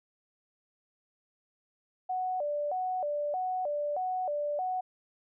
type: tone with vibrato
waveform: sine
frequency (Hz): 659.3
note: E5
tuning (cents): 0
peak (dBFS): -29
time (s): 2.09-4.81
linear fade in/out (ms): 10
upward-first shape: square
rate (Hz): 1.6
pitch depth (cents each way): 200
effects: none